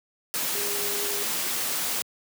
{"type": "tone in noise", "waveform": "sine", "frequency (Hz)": 408.3, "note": "G#4", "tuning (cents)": -29, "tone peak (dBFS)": -34, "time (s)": [0.55, 1.23], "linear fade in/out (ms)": 0, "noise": "white", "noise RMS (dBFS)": -28, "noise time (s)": [0.34, 2.02], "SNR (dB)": -9, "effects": ["high-pass 150 Hz 12 dB/octave"]}